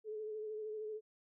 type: tone with vibrato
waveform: sine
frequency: 430 Hz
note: A4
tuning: 40 cents flat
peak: -40 dBFS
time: 0.04-1.01 s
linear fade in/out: 50 ms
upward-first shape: sine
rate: 13 Hz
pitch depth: 30 cents each way
effects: none